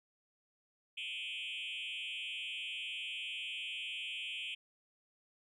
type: tone with frequency modulation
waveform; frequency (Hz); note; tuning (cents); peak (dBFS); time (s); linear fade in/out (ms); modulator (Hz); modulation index
sine; 2831; F7; +23; -37; 0.97-4.55; 10; 163; 2.8
effects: tanh soft clip ceiling -37 dBFS + 13-bit